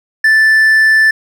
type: tone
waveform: triangle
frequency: 1760 Hz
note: A6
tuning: in tune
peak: -4 dBFS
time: 0.24-1.11 s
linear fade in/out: 5 ms
effects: none